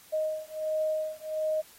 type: beating tone pair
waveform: sine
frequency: 622.3 / 623.7 Hz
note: D#5 / D#5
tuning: 0 / +4 cents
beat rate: 1.4 Hz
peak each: -31 dBFS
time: 0.12-1.62 s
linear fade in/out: 20 ms
effects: white hiss -55 dBFS RMS until 1.78 s + AAC 48 kbps